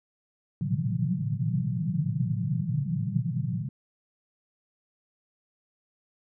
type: band-pass noise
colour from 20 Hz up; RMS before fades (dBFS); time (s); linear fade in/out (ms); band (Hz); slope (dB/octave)
pink; -28; 0.61-3.69; 2; 110 to 190; 96
effects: none